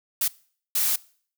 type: noise bursts at uneven times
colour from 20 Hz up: blue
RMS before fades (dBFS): -23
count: 2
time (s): 0.21-0.28 / 0.75-0.96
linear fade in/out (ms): 5
effects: noise-tail reverb RT60 0.5 s tail -22 dB re dry